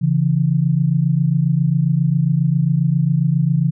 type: tone pair together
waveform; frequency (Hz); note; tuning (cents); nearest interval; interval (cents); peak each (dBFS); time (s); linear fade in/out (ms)
sine; 138.59 / 166; C#3 / E3; 0 / +12; minor third; 312; -16 / -16; 0.01-3.71; 20
effects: none